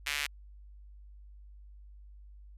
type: tone with high-pass filter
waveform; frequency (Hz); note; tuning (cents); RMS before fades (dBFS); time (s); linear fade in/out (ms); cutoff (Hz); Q
sawtooth; 145.3; D3; -18; -34; 0.06-0.27; 10; 2200; 1.9
effects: added 50 Hz sine -49 dBFS peak until 2.57 s + resampled to 32000 Hz